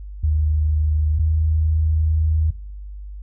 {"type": "tone pair in turn", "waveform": "sine", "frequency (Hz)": [76.7, 78.77], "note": ["D#2", "D#2"], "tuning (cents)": [-24, 22], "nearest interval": "unison", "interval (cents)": 46, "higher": "second", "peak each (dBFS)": -15, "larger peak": "neither", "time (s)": [[0.23, 1.19], [1.19, 2.51]], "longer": "second", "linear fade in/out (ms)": 10, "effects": ["noise-tail reverb RT60 1.0 s tail -23 dB re dry", "added 50 Hz sine -31 dBFS peak until 3.22 s"]}